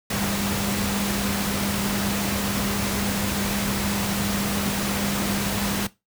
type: tone in noise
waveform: sine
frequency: 200.2 Hz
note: G3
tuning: 37 cents sharp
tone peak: -27 dBFS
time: 0.1-5.87 s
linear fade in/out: 5 ms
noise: pink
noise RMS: -26 dBFS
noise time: 0.1-5.87 s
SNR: -4 dB
effects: noise-tail reverb RT60 0.2 s tail -17 dB re dry + high-pass 60 Hz 12 dB/octave